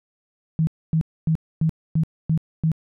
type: tone bursts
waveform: sine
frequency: 160 Hz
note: D#3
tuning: 49 cents sharp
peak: -16 dBFS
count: 7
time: 0.59-2.717 s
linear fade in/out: 0 ms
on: 81 ms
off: 260 ms
effects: none